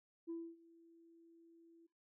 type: tone with ADSR envelope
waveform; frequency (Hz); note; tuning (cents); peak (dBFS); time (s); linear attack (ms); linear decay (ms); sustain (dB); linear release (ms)
sine; 333.2; E4; +19; -39; 0.27-1.87; 30; 260; -23; 12
effects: noise-tail reverb RT60 0.3 s tail -24 dB re dry + tanh soft clip ceiling -38 dBFS